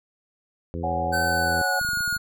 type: harmonic tone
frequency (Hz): 84.8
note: E2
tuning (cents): +50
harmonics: 1 / 2 / 3 / 4 / 5 / 6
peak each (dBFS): -31 / -34 / -36 / -37 / -38 / -39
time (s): 0.74-1.62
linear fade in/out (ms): 0
type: chord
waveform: sine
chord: C# suspended fourth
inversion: none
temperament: equal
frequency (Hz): 554.4 / 740 / 830.6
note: C#5 / F#5 / G#5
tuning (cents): 0 / 0 / 0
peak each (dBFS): -30 / -26 / -31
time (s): 0.83-1.8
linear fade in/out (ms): 10
type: tone with pitch glide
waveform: square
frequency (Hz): 1525 to 1439.4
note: G6 to F#6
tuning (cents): -48 to -48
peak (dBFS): -24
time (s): 1.12-2.18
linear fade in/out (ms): 20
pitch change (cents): -100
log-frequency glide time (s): 1.23-1.88
type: clicks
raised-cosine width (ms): 5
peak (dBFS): -27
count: 9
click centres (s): 1.814 / 1.849 / 1.889 / 1.933 / 1.973 / 2.007 / 2.078 / 2.127 / 2.166
effects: none